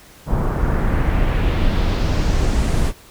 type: noise with low-pass filter sweep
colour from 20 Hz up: brown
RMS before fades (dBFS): -17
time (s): 0.26-2.93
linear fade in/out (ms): 50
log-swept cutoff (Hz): 1000 to 11000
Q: 1.5
effects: pink hiss -45 dBFS RMS until 3.1 s